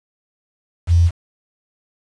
sine tone with quantisation, 85.3 Hz, F2, 40 cents flat, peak -9 dBFS, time 0.87-1.11 s, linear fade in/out 50 ms, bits 6, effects resampled to 22050 Hz

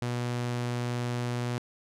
sawtooth tone, 121.6 Hz, B2, 26 cents flat, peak -25 dBFS, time 0.02-1.58 s, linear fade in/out 0 ms, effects low-pass 9000 Hz 12 dB/octave

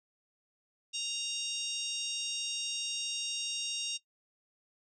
harmonic tone, 932.3 Hz, A#5, in tune, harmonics 3 / 4 / 5 / 6 / 7 / 8 / 9 / 10, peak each -38 / -38 / -48 / -40 / -45 / -49 / -46 / -56 dBFS, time 0.93-3.98 s, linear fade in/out 20 ms, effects noise-tail reverb RT60 0.1 s tail -18 dB re dry

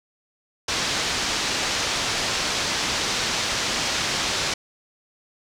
white low-pass noise, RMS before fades -25 dBFS, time 0.68-4.54 s, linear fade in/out 5 ms, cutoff 6100 Hz, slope 24 dB/octave, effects none

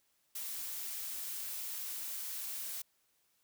blue noise, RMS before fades -41 dBFS, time 0.35-2.82 s, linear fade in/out 5 ms, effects white hiss -75 dBFS RMS until 3.43 s

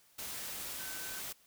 sine tone in noise, 1529 Hz, G6, 44 cents flat, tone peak -48 dBFS, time 0.79-1.2 s, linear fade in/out 10 ms, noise white, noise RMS -42 dBFS, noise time 0.18-1.33 s, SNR -9 dB, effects white hiss -66 dBFS RMS until 1.46 s

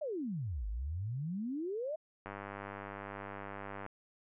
sine exponential two-way sweep, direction down then up, 645 to 48.76 to 645 Hz, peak -35 dBFS, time 0.01-1.96 s, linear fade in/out 10 ms, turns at 0.67 s
click train, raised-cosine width 0.5 ms, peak -27 dBFS, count 161, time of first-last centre 2.26-3.863 s, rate 99.8 Hz
effects low-pass 2000 Hz 12 dB/octave

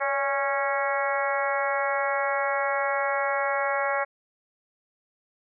harmonic tone with a mistuned harmonic, 275.3 Hz, C#4, 12 cents flat, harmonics 2 / 3 / 4 / 5 / 6 / 7 / 8, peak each -28 / -30 / -31 / -32 / -33 / -33 / -34 dBFS, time 0-4.05 s, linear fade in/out 20 ms, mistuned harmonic 2, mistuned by +43 cents, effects none

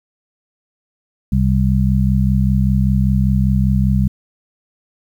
harmonic tone, 65.1 Hz, C2, 8 cents flat, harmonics 1 / 2 / 3, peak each -16 / -16 / -16 dBFS, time 1.32-4.08 s, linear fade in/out 5 ms, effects 8-bit

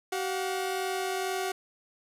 sawtooth tone pair together, 380.6 / 719 Hz, F#4 / F#5, +49 / -50 cents, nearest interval major seventh, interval 1101 cents, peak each -27 / -30 dBFS, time 0.12-1.52 s, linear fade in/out 5 ms, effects resampled to 32000 Hz + 8-bit

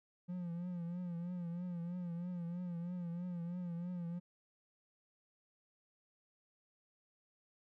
triangle tone with vibrato, 174.61 Hz, F3, in tune, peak -37 dBFS, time 0.28-4.2 s, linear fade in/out 20 ms, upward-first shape triangle, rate 3.1 Hz, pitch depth 74 cents each way, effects none

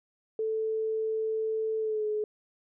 sine tone with pitch glide, 440 to 425 Hz, A4 to G#4, 0 to +40 cents, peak -27 dBFS, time 0.39-2.24 s, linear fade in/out 2 ms, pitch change -60 cents, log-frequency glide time 1.79-2.06 s, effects none

